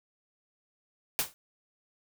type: noise with exponential decay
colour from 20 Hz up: white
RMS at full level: -24 dBFS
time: 1.19-1.34 s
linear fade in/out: 0 ms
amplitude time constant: 31 ms
effects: none